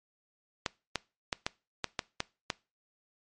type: clicks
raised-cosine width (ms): 0.2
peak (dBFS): -12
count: 8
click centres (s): 0.662 / 0.957 / 1.328 / 1.465 / 1.843 / 1.992 / 2.204 / 2.502
effects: noise-tail reverb RT60 0.3 s tail -22 dB re dry + MP3 48 kbps